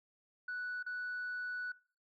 sine tone with dropouts, 1480 Hz, F#6, in tune, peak -36 dBFS, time 0.48-1.72 s, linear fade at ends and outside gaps 5 ms, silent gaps 0.828-0.863 s, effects noise-tail reverb RT60 0.4 s tail -22 dB re dry + tanh soft clip ceiling -35 dBFS

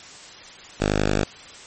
5% pulse tone, 51 Hz, G#1, 31 cents flat, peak -8 dBFS, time 0.8-1.24 s, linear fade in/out 5 ms, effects white hiss -42 dBFS RMS until 1.66 s + MP3 32 kbps

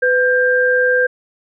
sine tone pair together, 501 / 1590.6 Hz, B4 / G6, +25 / +25 cents, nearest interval octave + minor sixth, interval 2000 cents, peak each -14 dBFS, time 0.02-1.07 s, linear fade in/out 10 ms, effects none

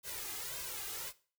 white noise with flanger, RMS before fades -42 dBFS, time 0.03-1.13 s, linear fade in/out 50 ms, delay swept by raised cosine 1.9 to 2.47 ms, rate 1.8 Hz, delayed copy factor +0.9, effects noise-tail reverb RT60 0.4 s tail -18 dB re dry

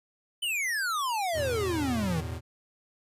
square exponential sweep, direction down, 3066 to 151.1 Hz, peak -28 dBFS, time 0.42-2.21 s, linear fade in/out 10 ms
square chord, E suspended fourth, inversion none, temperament equal with one note detuned, 82.41 / 109.37 / 123.47 Hz, E2 / A2 / B2, 0 / -10 / 0 cents, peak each -36 / -39 / -41 dBFS, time 1.33-2.41 s, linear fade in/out 50 ms
effects resampled to 32000 Hz

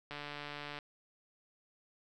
click train, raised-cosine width 0.3 ms, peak -27 dBFS, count 100, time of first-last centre 0.11-0.788 s, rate 146 Hz, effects none

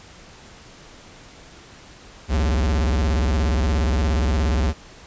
square tone with vibrato, 69.3 Hz, C#2, in tune, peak -18 dBFS, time 2.28-4.74 s, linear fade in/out 50 ms, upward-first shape square, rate 17 Hz, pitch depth 240 cents each way, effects pink hiss -45 dBFS RMS until 5.06 s + resampled to 16000 Hz

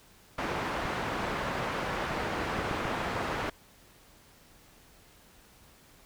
white low-pass noise, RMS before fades -33 dBFS, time 0.38-3.5 s, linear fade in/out 5 ms, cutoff 1400 Hz, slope 12 dB/octave
clicks, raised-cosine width 3 ms, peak -23 dBFS, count 4, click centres 0.855 / 2.589 / 2.712 / 2.854 s
effects pink hiss -58 dBFS RMS until 6.05 s

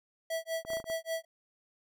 square tone with tremolo, 654 Hz, E5, 14 cents flat, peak -31 dBFS, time 0.3-1.25 s, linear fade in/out 5 ms, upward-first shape sine, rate 5.1 Hz, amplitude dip 100%
clicks, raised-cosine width 1 ms, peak -31 dBFS, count 7, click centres 0.65 / 0.703 / 0.734 / 0.77 / 0.801 / 0.842 / 0.9 s
effects none

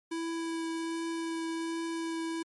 square tone with vibrato, 329.6 Hz, E4, in tune, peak -33 dBFS, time 0.11-2.43 s, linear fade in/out 10 ms, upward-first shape triangle, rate 1.3 Hz, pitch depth 10 cents each way, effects MP3 48 kbps

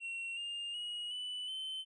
triangle tone with pitch steps, 2730 / 2812 / 2896 / 2982 / 3071 Hz, F7 / F7 / F#7 / F#7 / G7, -40 / +11 / -38 / +13 / -36 cents, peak -37 dBFS, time 0-1.85 s, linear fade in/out 50 ms, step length 370 ms, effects resampled to 22050 Hz

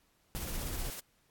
brown noise, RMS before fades -38 dBFS, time 0.35-0.9 s, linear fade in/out 0 ms
white noise with tremolo, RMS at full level -41 dBFS, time 0.35-1 s, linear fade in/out 5 ms, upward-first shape triangle, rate 16 Hz, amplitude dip 45%
effects pink hiss -71 dBFS RMS until 1.3 s + AAC 64 kbps

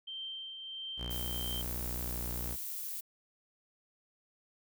sine tone with tremolo, 3136 Hz, G7, in tune, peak -38 dBFS, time 0.07-1.62 s, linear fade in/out 10 ms, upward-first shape triangle, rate 1.5 Hz, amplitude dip 45%
sawtooth tone, 60.1 Hz, B1, 46 cents flat, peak -34 dBFS, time 0.97-2.57 s, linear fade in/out 50 ms
violet noise, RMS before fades -40 dBFS, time 1.1-3.01 s, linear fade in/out 10 ms
effects none

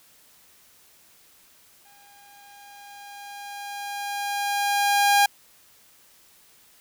sawtooth tone with exponential growth, 810 Hz, G#5, 43 cents flat, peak -11 dBFS, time 1.85-5.26 s, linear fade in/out 5 ms, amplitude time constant 740 ms, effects white hiss -56 dBFS RMS until 6.8 s

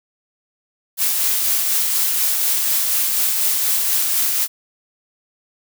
blue noise with tremolo, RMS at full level -17 dBFS, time 0.97-4.48 s, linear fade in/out 50 ms, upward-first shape triangle, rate 4.1 Hz, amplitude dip 30%, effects none

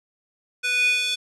square tone with high-pass filter sweep, 493.9 Hz, B4, in tune, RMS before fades -22 dBFS, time 0.63-1.16 s, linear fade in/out 20 ms, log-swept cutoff 2000 to 3200 Hz, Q 6.5, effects resampled to 24000 Hz

